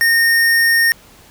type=tone; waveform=square; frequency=1840 Hz; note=A#6; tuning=23 cents flat; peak=-11 dBFS; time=0.01-0.92 s; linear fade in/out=0 ms; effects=pink hiss -45 dBFS RMS until 1.3 s